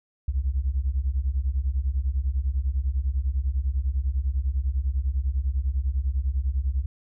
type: beating tone pair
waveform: sine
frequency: 61.7 / 71.7 Hz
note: B1 / D2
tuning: -1 / -41 cents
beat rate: 10 Hz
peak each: -24 dBFS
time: 0.28-6.86 s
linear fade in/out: 5 ms
effects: tanh soft clip ceiling -17 dBFS